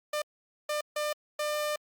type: tone bursts at uneven times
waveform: sawtooth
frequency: 599 Hz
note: D5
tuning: 34 cents sharp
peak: -25 dBFS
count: 4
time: 0.13-0.22 / 0.69-0.81 / 0.96-1.13 / 1.39-1.76 s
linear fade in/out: 5 ms
effects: Opus 48 kbps